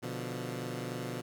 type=chord; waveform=15% pulse; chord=B diminished; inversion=none; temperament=equal; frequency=123.47 / 146.83 / 174.61 Hz; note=B2 / D3 / F3; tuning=0 / 0 / 0 cents; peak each=-32 / -36 / -36 dBFS; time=0.02-1.22 s; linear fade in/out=20 ms; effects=none